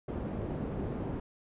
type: low-pass noise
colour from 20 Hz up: white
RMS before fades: -36 dBFS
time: 0.08-1.2 s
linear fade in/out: 5 ms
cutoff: 350 Hz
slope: 12 dB/octave
effects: resampled to 8000 Hz